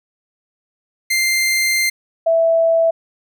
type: tone pair in turn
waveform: sawtooth / sine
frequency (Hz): 2093 / 659.3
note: C7 / E5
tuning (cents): 0 / 0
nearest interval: octave + minor sixth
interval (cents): 2000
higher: first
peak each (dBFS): -11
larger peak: neither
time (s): 1.1-1.9 / 2.26-2.91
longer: first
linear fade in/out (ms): 10
effects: none